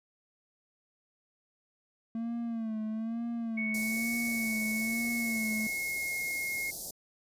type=tone with vibrato; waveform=triangle; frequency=225.6 Hz; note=A3; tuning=44 cents sharp; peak=-30 dBFS; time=2.15-5.67 s; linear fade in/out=2 ms; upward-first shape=sine; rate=1.1 Hz; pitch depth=70 cents each way
type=tone with pitch glide; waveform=sine; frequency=2217 to 2154 Hz; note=C#7 to C7; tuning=0 to +50 cents; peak=-32 dBFS; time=3.57-6.71 s; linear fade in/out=10 ms; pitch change=-50 cents; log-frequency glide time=4.54-6.13 s
type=band-stop noise; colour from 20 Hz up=white; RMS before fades=-39 dBFS; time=3.74-6.91 s; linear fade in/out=5 ms; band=780 to 4400 Hz; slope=48 dB/octave
effects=resampled to 32000 Hz